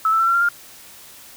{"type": "tone with pitch steps", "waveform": "sine", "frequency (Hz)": [1304, 1323.7, 1343.8, 1364.1, 1384.7, 1405.7], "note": ["E6", "E6", "E6", "F6", "F6", "F6"], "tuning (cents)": [-19, 7, 33, -41, -15, 11], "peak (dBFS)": -14, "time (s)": [0.05, 0.488], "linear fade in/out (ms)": 2, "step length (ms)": 73, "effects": ["white hiss -43 dBFS RMS until 1.36 s"]}